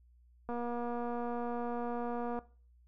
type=click train; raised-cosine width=1 ms; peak=-26 dBFS; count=455; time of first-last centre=0.49-2.39 s; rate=239 Hz; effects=noise-tail reverb RT60 0.4 s tail -19 dB re dry + added 60 Hz sine -60 dBFS peak until 2.87 s